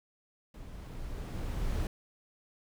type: noise with level ramp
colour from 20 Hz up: brown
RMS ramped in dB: -46 to -31 dBFS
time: 0.54-1.87 s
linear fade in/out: 2 ms
effects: none